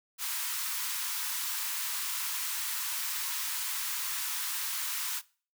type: high-pass noise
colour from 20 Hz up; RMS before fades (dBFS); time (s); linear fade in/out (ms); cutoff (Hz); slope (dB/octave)
white; -34; 0.18-5.22; 50; 880; 96
effects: noise-tail reverb RT60 0.4 s tail -21 dB re dry